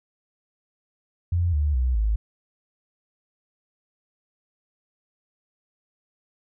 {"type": "tone with pitch steps", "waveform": "sine", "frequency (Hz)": [86.9, 73.92, 62.88, 53.49], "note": ["F2", "D2", "B1", "A1"], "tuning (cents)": [-8, 12, 32, -48], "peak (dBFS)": -19, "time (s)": [1.32, 2.16], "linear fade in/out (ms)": 5, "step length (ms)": 210, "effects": []}